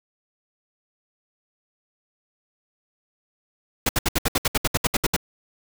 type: noise bursts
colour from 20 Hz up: pink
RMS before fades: -20 dBFS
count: 14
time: 3.86-5.165 s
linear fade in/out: 5 ms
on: 31 ms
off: 67 ms
effects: none